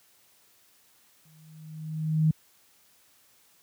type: tone with exponential growth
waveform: sine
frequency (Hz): 156.7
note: D#3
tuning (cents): +13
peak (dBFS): -17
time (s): 1.25-2.31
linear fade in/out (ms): 5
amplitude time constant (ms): 230
effects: white hiss -62 dBFS RMS until 3.62 s + high-pass 60 Hz 12 dB/octave